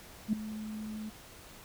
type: tone with ADSR envelope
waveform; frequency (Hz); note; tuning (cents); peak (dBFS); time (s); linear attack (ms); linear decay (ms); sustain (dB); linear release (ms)
sine; 215.5; A3; -36; -22; 0.28-1.1; 50; 4; -15; 13
effects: tanh soft clip ceiling -19 dBFS + pink hiss -52 dBFS RMS until 1.64 s